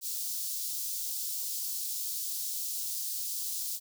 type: high-pass noise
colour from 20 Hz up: white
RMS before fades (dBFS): -35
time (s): 0.01-3.8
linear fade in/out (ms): 50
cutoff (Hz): 4300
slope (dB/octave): 24
effects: none